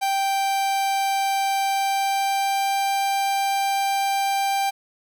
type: tone with pitch glide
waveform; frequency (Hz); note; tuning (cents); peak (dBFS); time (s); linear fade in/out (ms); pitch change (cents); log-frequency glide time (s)
45% pulse; 784 to 788.5; G5 to G5; 0 to +10; -20; 0.01-4.71; 20; +10; 1.63-2.9
effects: 10-bit